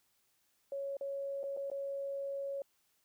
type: tone with dropouts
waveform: sine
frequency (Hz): 554.4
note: C#5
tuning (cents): 0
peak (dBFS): -36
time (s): 0.72-2.62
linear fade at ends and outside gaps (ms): 2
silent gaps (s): 0.969-1.01 / 1.432-1.438 / 1.566-1.572 / 1.701-1.715
effects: white hiss -75 dBFS RMS until 3.04 s